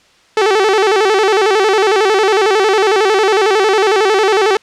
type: tone with vibrato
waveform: sawtooth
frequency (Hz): 408.8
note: G#4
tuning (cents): -27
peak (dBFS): -5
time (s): 0.37-4.57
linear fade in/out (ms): 2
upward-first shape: square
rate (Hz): 11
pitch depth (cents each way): 110
effects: white hiss -49 dBFS RMS until 4.62 s + low-pass 5000 Hz 12 dB/octave